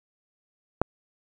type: click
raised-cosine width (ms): 1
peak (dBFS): -6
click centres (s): 0.816
effects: none

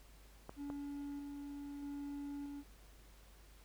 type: clicks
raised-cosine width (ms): 1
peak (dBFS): -32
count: 2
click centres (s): 0.494 / 0.701
type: tone with tremolo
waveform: triangle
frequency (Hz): 285.1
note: C#4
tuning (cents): +49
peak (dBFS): -40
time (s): 0.56-2.64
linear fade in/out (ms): 50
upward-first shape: square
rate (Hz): 0.79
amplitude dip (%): 25
effects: added 50 Hz sine -59 dBFS peak until 3.64 s + pink hiss -65 dBFS RMS until 3.64 s

